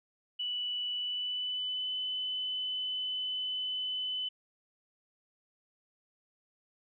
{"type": "tone with pitch glide", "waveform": "sine", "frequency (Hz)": [2960, 3015], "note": ["F#7", "F#7"], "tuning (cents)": [0, 32], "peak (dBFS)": -32, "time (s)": [0.39, 4.29], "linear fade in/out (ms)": 10, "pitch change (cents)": 32, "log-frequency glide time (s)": [0.94, 1.9], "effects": []}